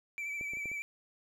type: tone with vibrato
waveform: triangle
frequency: 2314 Hz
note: D7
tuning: 26 cents flat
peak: -34 dBFS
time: 0.18-0.82 s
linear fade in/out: 0 ms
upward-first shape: triangle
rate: 13 Hz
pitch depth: 40 cents each way
type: clicks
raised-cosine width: 2 ms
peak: -34 / -36 / -41 / -33 / -38 dBFS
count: 5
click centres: 0.411 / 0.535 / 0.571 / 0.657 / 0.716 s
effects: none